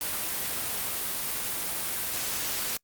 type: noise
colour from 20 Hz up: white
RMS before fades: -31 dBFS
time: 0.01-2.77 s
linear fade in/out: 2 ms
effects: noise-tail reverb RT60 0.1 s tail -26 dB re dry + Opus 32 kbps